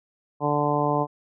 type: harmonic tone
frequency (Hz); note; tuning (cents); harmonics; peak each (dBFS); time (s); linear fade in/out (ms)
146.83; D3; 0; 1 / 2 / 3 / 4 / 5 / 6 / 7; -28 / -28 / -28 / -28 / -28 / -28 / -28; 0.4-1.07; 50
effects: none